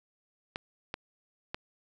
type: clicks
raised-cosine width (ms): 0.3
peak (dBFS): -18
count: 3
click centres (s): 0.559 / 0.941 / 1.545
effects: none